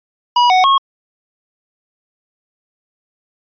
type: tone with pitch steps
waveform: square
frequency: 970 / 742 / 1091 Hz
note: B5 / F#5 / C#6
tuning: -31 / +5 / -28 cents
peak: -9 dBFS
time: 0.36-0.78 s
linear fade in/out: 5 ms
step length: 140 ms
effects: resampled to 11025 Hz